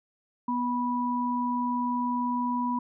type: tone pair together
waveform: sine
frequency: 245.2 / 981 Hz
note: B3 / B5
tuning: -12 / -12 cents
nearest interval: 2 octaves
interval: 2400 cents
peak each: -28 dBFS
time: 0.48-2.79 s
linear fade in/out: 5 ms
effects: none